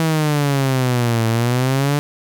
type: exponential two-way sweep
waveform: sawtooth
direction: down then up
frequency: 163.6 to 112 to 147.3 Hz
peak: -11 dBFS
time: 0-1.99 s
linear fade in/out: 0 ms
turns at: 1.27 s
effects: none